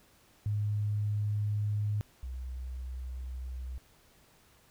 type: tone pair in turn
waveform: sine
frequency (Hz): 104.4 / 63.58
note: G#2 / C2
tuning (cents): +10 / -49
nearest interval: major sixth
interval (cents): 859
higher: first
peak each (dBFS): -28 / -36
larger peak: first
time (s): 0.46-2.01 / 2.23-3.78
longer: neither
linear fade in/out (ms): 0
effects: pink hiss -63 dBFS RMS until 4.7 s